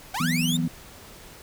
sawtooth linear sweep, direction up, 709 to 3722 Hz, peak -23 dBFS, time 0.14-0.57 s, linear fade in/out 5 ms
sine chord, E suspended second, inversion none, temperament equal, 164.81 / 185 / 246.9 Hz, E3 / F#3 / B3, 0 / 0 / 0 cents, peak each -25 / -31 / -26 dBFS, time 0.2-0.68 s, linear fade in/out 5 ms
effects pink hiss -46 dBFS RMS until 1.42 s

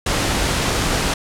pink noise, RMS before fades -19 dBFS, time 0.06-1.14 s, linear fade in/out 5 ms, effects low-pass 9000 Hz 12 dB/octave

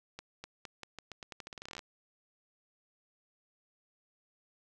accelerating click train, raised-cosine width 0.2 ms, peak -26 dBFS, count 21, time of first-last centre 0.19-1.792 s, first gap 250 ms, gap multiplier 0.85, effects none

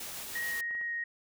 white noise with tremolo, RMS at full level -40 dBFS, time 0-0.61 s, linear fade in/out 5 ms, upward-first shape triangle, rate 6.7 Hz, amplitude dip 25%
clicks, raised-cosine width 0.5 ms, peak -37 dBFS, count 4, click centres 0.344 / 0.71 / 0.751 / 0.813 s
sine tone with vibrato, 1880 Hz, A#6, 14 cents sharp, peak -32 dBFS, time 0.35-1.04 s, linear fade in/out 5 ms, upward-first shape triangle, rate 2.9 Hz, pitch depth 10 cents each way
effects none

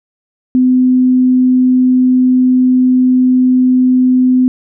sine tone, 254.2 Hz, C4, 50 cents flat, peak -6 dBFS, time 0.55-4.48 s, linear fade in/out 0 ms, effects none

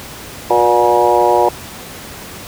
harmonic tone with a mistuned harmonic, 120 Hz, B2, 49 cents flat, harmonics 3 / 4 / 5 / 6 / 7 / 8, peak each -16 / -16 / -16 / -16 / -16 / -16 dBFS, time 0.5-1.49 s, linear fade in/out 5 ms, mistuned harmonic 5, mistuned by -31 cents, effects pink hiss -31 dBFS RMS until 2.47 s + high-pass 60 Hz 12 dB/octave

